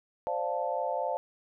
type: chord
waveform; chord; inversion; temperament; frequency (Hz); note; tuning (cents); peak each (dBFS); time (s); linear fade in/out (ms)
sine; D minor seventh; third; equal; 523.3 / 587.3 / 698.5 / 880; C5 / D5 / F5 / A5; 0 / 0 / 0 / 0; -34; 0.27-1.17; 0
effects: none